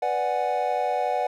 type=chord; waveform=triangle; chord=G# half-diminished seventh; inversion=first; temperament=equal; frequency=493.9 / 587.3 / 740 / 830.6 Hz; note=B4 / D5 / F#5 / G#5; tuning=0 / 0 / 0 / 0 cents; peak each=-28 / -27 / -23 / -29 dBFS; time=0.02-1.27 s; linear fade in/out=5 ms; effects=none